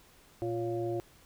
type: harmonic tone with a mistuned harmonic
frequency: 116.54 Hz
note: A#2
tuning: in tune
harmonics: 1 / 3 / 5 / 6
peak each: -38 / -32 / -40 / -41 dBFS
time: 0.42-1 s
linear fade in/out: 0 ms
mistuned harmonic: 5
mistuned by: -65 cents
effects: pink hiss -60 dBFS RMS until 1.25 s